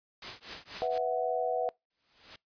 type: noise with tremolo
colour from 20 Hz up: white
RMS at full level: -37 dBFS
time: 0.22-0.98 s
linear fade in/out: 2 ms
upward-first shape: triangle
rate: 4.1 Hz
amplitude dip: 100%
type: chord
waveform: sine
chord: B suspended fourth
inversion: none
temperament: just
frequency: 493.9 / 658.5 / 740.8 Hz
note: B4 / E5 / F#5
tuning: 0 / -2 / +2 cents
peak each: -32 dBFS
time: 0.82-1.69 s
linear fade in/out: 0 ms
type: noise with exponential growth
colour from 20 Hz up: white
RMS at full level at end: -43 dBFS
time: 1.9-2.36 s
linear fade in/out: 5 ms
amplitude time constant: 100 ms
effects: noise-tail reverb RT60 0.2 s tail -25 dB re dry + resampled to 11025 Hz